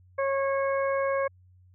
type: harmonic tone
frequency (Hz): 547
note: C#5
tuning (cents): -23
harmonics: 1 / 2 / 3 / 4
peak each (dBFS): -25 / -31 / -36 / -39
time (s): 0.18-1.28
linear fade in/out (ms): 10
effects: added 91 Hz sine -54 dBFS peak until 1.74 s